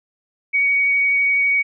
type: tone with vibrato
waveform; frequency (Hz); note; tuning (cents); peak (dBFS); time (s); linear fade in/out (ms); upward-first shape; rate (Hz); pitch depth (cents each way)
sine; 2248; C#7; +24; -14; 0.53-1.63; 20; sine; 12; 10
effects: none